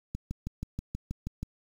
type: click train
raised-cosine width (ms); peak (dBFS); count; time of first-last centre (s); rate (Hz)
5; -21; 9; 0.15-1.43; 6.25
effects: 8-bit